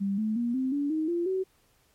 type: tone with pitch steps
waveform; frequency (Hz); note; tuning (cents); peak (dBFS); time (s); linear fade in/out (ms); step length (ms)
sine; 197.6 / 216.7 / 237.7 / 260.7 / 286 / 313.7 / 344 / 377.4; G3 / A3 / A#3 / C4 / D4 / D#4 / F4 / F#4; +14 / -26 / +34 / -6 / -46 / +14 / -26 / +34; -25; 0-1.44; 20; 180
effects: pink hiss -66 dBFS RMS until 1.94 s + MP3 64 kbps